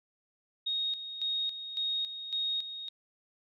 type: tone with tremolo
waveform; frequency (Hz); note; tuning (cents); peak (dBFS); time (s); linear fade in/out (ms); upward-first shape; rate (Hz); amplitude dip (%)
sine; 3735; A#7; +3; -29; 0.66-2.89; 10; square; 1.8; 65
effects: none